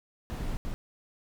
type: noise bursts at uneven times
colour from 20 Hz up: brown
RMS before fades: -33 dBFS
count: 2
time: 0.3-0.57 / 0.65-0.74 s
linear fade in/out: 0 ms
effects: none